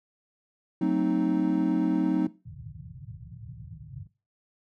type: chord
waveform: triangle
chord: F# diminished seventh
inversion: none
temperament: equal with one note detuned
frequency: 185 / 224.1 / 261.6 / 311.1 Hz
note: F#3 / A3 / C4 / Eb4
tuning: 0 / +32 / 0 / 0 cents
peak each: -25 / -29 / -26 / -24 dBFS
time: 0.81-2.27 s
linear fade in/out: 5 ms
type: low-pass noise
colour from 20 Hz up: white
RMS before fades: -39 dBFS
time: 2.45-4.07 s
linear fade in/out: 10 ms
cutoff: 160 Hz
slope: 96 dB/octave
effects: noise-tail reverb RT60 0.3 s tail -18 dB re dry + high-pass 100 Hz 12 dB/octave